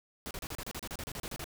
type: noise bursts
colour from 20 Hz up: pink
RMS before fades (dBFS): -40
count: 15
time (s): 0.26-1.442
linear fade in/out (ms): 0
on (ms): 48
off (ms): 33
effects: none